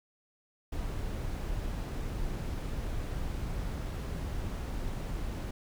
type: noise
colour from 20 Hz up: brown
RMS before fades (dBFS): -35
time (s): 0.72-5.51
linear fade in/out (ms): 5
effects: none